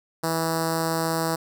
5% pulse tone with notch filter, 163.2 Hz, E3, 17 cents flat, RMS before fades -25 dBFS, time 0.23-1.36 s, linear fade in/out 10 ms, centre 2300 Hz, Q 0.61, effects none

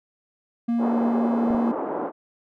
triangle tone, 234.3 Hz, A#3, 9 cents sharp, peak -18 dBFS, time 0.68-1.72 s, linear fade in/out 10 ms
pink band-pass noise, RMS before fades -28 dBFS, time 0.78-2.12 s, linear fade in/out 50 ms, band 280 to 980 Hz, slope 24 dB/octave
clicks, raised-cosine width 2 ms, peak -19 dBFS, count 2, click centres 1.506 / 1.548 s
effects none

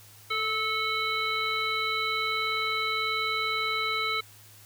harmonic tone with a mistuned harmonic, 440.1 Hz, A4, in tune, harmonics 1 / 3 / 5 / 7 / 9, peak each -38 / -30 / -30 / -38 / -33 dBFS, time 0.3-4.21 s, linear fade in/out 10 ms, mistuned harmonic 3, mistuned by -25 cents, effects added 104 Hz sine -55 dBFS peak until 4.65 s + white hiss -53 dBFS RMS until 4.65 s

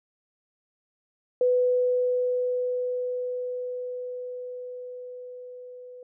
sine tone with level ramp, 497.8 Hz, B4, 14 cents sharp, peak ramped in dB -18 to -41 dBFS, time 1.41-6.03 s, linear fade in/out 2 ms, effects none

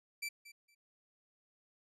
sawtooth tone with echo, 2332 Hz, D7, 13 cents flat, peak -34 dBFS, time 0.22-0.29 s, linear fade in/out 10 ms, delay 230 ms, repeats 2, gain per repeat -15 dB, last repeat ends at 0.75 s, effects resampled to 32000 Hz

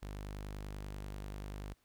sawtooth tone, 50.3 Hz, G1, 45 cents sharp, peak -38 dBFS, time 0.02-1.74 s, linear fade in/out 10 ms, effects pink hiss -74 dBFS RMS until 1.84 s

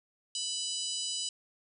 harmonic tone, 991 Hz, B5, 6 cents sharp, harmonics 3 / 4 / 5 / 6 / 7 / 8 / 9, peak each -38 / -41 / -38 / -44 / -43 / -40 / -44 dBFS, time 0.35-1.29 s, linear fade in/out 2 ms, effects none

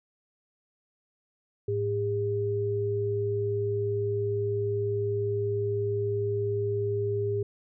sine tone pair together, 107.1 / 404.4 Hz, A2 / G#4, -46 / -46 cents, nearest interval octave + major seventh, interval 2300 cents, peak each -30 / -27 dBFS, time 1.68-7.43 s, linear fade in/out 5 ms, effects none

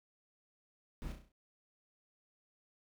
brown noise with echo, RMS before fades -43 dBFS, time 1.02-1.12 s, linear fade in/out 0 ms, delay 33 ms, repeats 6, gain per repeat -5 dB, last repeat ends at 1.318 s, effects none

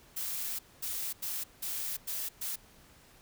blue noise bursts at uneven times, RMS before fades -36 dBFS, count 6, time 0.16-0.59 / 0.82-1.13 / 1.22-1.44 / 1.62-1.97 / 2.07-2.29 / 2.41-2.56 s, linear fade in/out 10 ms, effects pink hiss -59 dBFS RMS until 3.21 s

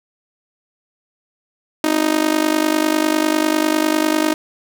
sawtooth tone with amplitude modulation, 311.1 Hz, D#4, in tune, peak -7 dBFS, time 1.84-4.34 s, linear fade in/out 2 ms, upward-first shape sine, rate 50 Hz, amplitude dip 85%, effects none

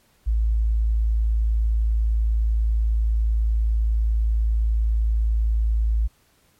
sine tone, 55 Hz, A1, in tune, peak -17 dBFS, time 0.26-6.08 s, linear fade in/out 20 ms, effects pink hiss -61 dBFS RMS until 6.59 s + MP3 64 kbps

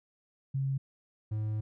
sine / triangle tone pair in turn, 135.6 / 107.63 Hz, C#3 / A2, -38 / -38 cents, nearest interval major third, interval 400 cents, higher first, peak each -28 dBFS, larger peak neither, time 0.54-0.78 / 1.31-1.61 s, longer second, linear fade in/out 10 ms, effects none

